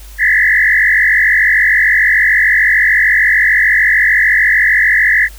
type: tone with frequency modulation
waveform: sine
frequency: 1864.7 Hz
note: A#6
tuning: in tune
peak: -7 dBFS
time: 0.18-5.29 s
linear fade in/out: 50 ms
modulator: 46.7 Hz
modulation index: 4
effects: added 50 Hz sine -31 dBFS peak until 5.38 s + white hiss -40 dBFS RMS until 5.38 s